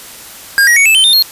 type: tone with pitch steps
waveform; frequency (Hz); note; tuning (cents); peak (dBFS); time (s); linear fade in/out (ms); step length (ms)
square; 1615 / 1898.5 / 2232 / 2624 / 3084 / 3626 / 4262; G#6 / A#6 / C#7 / E7 / G7 / A#7 / C8; -49 / +31 / +11 / -9 / -29 / -49 / +31; -6; 0.58-1.224; 0; 92
effects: white hiss -32 dBFS RMS until 1.31 s + resampled to 32000 Hz